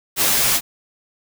white noise with comb filter, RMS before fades -17 dBFS, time 0.16-0.61 s, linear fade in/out 50 ms, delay 11 ms, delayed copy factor -0.75, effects none

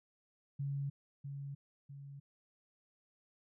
sine tone with echo, 140 Hz, C#3, 18 cents sharp, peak -35 dBFS, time 0.59-0.9 s, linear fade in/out 10 ms, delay 650 ms, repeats 2, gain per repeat -6 dB, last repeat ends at 2.2 s, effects none

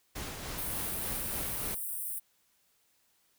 pink noise with tremolo, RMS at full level -39 dBFS, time 0.15-1.75 s, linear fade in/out 10 ms, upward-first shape sine, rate 3.4 Hz, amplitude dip 30%
white high-pass noise, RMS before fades -37 dBFS, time 0.57-2.2 s, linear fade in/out 20 ms, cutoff 8400 Hz, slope 96 dB/octave
effects white hiss -71 dBFS RMS until 3.38 s

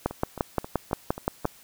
two click trains, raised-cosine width 1 ms, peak -9 / -21 dBFS, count 9 / 6, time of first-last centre 0.06-1.454 / 0.11-1.447 s, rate 5.74 / 3.74 Hz, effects white hiss -53 dBFS RMS until 1.63 s

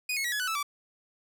sawtooth tone with pitch steps, 2479 / 2183 / 1922.6 / 1693.2 / 1491.1 / 1313.2 / 1156.5 Hz, D#7 / C#7 / B6 / G#6 / F#6 / E6 / D6, -7 / -27 / -47 / +33 / +13 / -7 / -27 cents, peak -25 dBFS, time 0.09-0.629 s, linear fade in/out 5 ms, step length 77 ms, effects none

